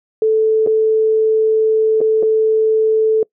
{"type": "tone with dropouts", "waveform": "sine", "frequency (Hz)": 438.6, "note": "A4", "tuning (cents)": -6, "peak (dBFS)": -10, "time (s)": [0.22, 3.23], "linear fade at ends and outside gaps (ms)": 2, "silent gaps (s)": [[0.664, 0.672], [2.006, 2.013], [2.227, 2.231]], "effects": ["noise-tail reverb RT60 0.1 s tail -25 dB re dry"]}